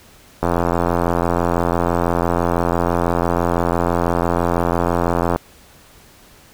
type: click train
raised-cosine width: 1 ms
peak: -3 dBFS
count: 425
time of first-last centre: 0.43-5.36 s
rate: 86 Hz
effects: pink hiss -47 dBFS RMS until 6.53 s